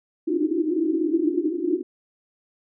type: band-pass noise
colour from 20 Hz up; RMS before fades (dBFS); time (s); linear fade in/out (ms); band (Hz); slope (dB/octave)
white; -23; 0.27-1.83; 10; 300 to 350; 96
effects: none